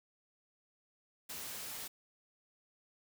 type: noise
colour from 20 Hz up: white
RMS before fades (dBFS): -44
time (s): 1.29-1.88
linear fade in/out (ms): 10
effects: none